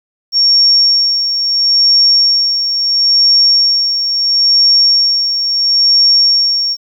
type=tone with tremolo; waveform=sine; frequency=5520 Hz; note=F8; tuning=21 cents flat; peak=-5 dBFS; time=0.32-6.77 s; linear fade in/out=50 ms; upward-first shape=sine; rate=0.74 Hz; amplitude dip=55%; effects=7-bit